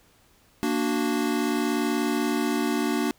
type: chord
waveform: square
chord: Bb augmented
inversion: none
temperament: equal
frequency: 233.1 / 293.7 / 370 Hz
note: Bb3 / D4 / F#4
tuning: 0 / 0 / 0 cents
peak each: -28 / -27 / -30 dBFS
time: 0.63-3.11 s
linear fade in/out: 0 ms
effects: pink hiss -60 dBFS RMS until 3.18 s